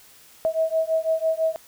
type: beating tone pair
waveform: sine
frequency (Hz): 641 / 647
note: E5 / E5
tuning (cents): -49 / -32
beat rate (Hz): 6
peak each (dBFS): -23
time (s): 0.45-1.56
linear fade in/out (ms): 0
effects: white hiss -51 dBFS RMS until 1.67 s